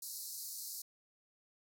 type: band-pass noise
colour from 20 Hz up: white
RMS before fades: -45 dBFS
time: 0.02-0.82 s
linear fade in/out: 5 ms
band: 4100 to 16000 Hz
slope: 96 dB/octave
effects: none